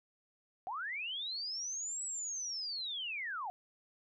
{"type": "linear two-way sweep", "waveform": "sine", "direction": "up then down", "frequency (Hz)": [699, 7902, 699], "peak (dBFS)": -37, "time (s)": [0.67, 3.5], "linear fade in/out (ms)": 0, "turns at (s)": 2.04, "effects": []}